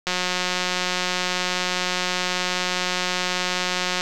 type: click train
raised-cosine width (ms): 0.2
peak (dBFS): -6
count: 714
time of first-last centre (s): 0.07-4.009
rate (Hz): 181
effects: none